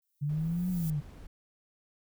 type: noise with exponential growth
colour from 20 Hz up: violet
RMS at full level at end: -42 dBFS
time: 0.02-0.9 s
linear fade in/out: 1 ms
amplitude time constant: 190 ms
type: exponential two-way sweep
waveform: sine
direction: up then down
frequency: 142.3 to 185 to 142.3 Hz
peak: -28 dBFS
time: 0.21-1.01 s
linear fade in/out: 20 ms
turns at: 0.7 s
type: noise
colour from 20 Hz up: brown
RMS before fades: -47 dBFS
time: 0.29-1.27 s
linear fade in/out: 5 ms
effects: none